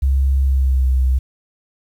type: tone with pitch glide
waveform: sine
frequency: 67.5 to 64.56 Hz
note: C#2 to C2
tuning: -45 to -23 cents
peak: -12 dBFS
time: 0.02-1.19 s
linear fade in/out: 10 ms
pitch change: -78 cents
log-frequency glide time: 0.42-0.89 s
effects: 8-bit